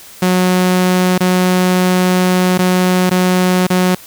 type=tone with dropouts; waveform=sawtooth; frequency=182.7 Hz; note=F#3; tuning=22 cents flat; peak=-6 dBFS; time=0.22-3.95 s; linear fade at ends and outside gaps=5 ms; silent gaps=1.18-1.205 / 2.578-2.589 / 3.097-3.111 / 3.669-3.701 s; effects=white hiss -37 dBFS RMS until 4.06 s

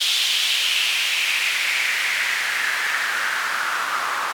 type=noise with band-pass filter sweep; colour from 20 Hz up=white; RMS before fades=-22 dBFS; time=0-4.33 s; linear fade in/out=20 ms; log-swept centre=3400 to 1200 Hz; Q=3.3; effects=none

